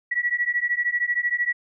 sine beating tone pair, 1929 / 1942 Hz, B6 / B6, -41 / -30 cents, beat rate 13 Hz, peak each -24 dBFS, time 0.11-1.53 s, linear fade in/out 10 ms, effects none

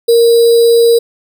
sine tone with sample-and-hold, 466.2 Hz, A#4, in tune, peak -4 dBFS, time 0.08-0.99 s, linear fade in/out 10 ms, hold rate 4410 Hz, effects none

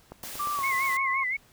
click train, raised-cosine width 1 ms, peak -26 dBFS, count 5, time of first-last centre 0.12-0.589 s, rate 8.52 Hz
white noise, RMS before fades -39 dBFS, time 0.23-0.97 s, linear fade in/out 2 ms
sine tone with pitch glide, 1174.7 to 1077.2 Hz, D6 to C#6, 0 to -50 cents, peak -27 dBFS, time 0.39-1.24 s, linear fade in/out 10 ms, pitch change -150 cents, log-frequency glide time 0.55-0.63 s
sine tone with vibrato, 2100 Hz, C7, 6 cents sharp, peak -26 dBFS, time 0.63-1.37 s, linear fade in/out 10 ms, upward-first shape sine, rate 5.8 Hz, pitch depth 100 cents each way
effects pink hiss -59 dBFS RMS until 1.52 s

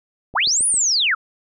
click train, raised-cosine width 2 ms, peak -24 dBFS, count 4, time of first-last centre 0.34-0.742 s, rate 7.47 Hz
sine linear two-way sweep, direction up then down, 587.3 to 9956 to 1177 Hz, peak -15 dBFS, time 0.35-1.15 s, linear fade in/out 10 ms, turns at 0.66 s
effects none

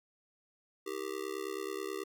square tone with amplitude modulation, 392 Hz, G4, in tune, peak -33 dBFS, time 0.86-2.04 s, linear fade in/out 10 ms, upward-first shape sine, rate 69.3 Hz, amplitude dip 100%, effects none

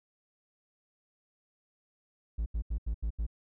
triangle tone bursts, 55 Hz, A1, in tune, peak -27 dBFS, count 6, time 2.38-3.266 s, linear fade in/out 10 ms, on 81 ms, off 80 ms, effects none

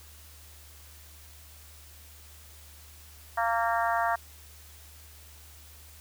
harmonic tone, 230.4 Hz, A#3, 20 cents flat, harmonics 3 / 4 / 5 / 6 / 7 / 8, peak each -28 / -30 / -32 / -34 / -35 / -36 dBFS, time 3.37-4.16 s, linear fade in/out 10 ms, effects added 75 Hz sine -51 dBFS peak until 6 s + white hiss -53 dBFS RMS until 6 s

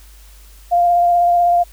sine tone with vibrato, 698.5 Hz, F5, in tune, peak -10 dBFS, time 0.71-1.64 s, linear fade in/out 20 ms, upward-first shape sine, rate 16 Hz, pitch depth 16 cents each way, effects added 50 Hz sine -40 dBFS peak until 1.72 s + white hiss -48 dBFS RMS until 1.72 s

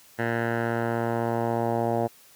10% pulse tone with low-pass filter sweep, 116.54 Hz, A#2, in tune, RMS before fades -26 dBFS, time 0.18-2.08 s, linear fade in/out 20 ms, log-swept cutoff 1800 to 740 Hz, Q 2.5, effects white hiss -54 dBFS RMS until 2.35 s + high-pass 60 Hz 12 dB/octave

